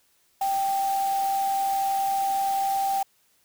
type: tone in noise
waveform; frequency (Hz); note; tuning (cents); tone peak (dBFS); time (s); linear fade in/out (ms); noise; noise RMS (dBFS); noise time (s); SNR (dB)
sine; 784; G5; 0; -22; 0.41-3.03; 5; white; -38; 0.41-3.03; +13
effects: white hiss -65 dBFS RMS until 3.44 s